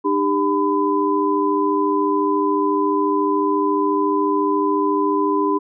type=tone cluster; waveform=sine; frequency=303.4 / 397.5 / 1006 Hz; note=D#4 / G4 / B5; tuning=-44 / +24 / +32 cents; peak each=-20 dBFS; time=0.04-5.59 s; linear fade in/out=20 ms; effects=none